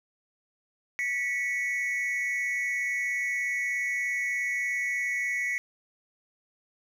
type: tone pair together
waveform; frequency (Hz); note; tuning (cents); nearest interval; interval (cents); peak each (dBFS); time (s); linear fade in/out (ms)
triangle; 1953.9 / 2217; B6 / C#7; -19 / 0; major second; 219; -28; 0.99-5.58; 0
effects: none